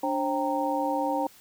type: tone cluster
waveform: sine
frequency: 292.6 / 534 / 785 / 926 Hz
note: D4 / C5 / G5 / A#5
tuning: -6 / +35 / +2 / -12 cents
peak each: -30 dBFS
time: 0.03-1.27 s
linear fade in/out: 5 ms
effects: white hiss -54 dBFS RMS until 1.4 s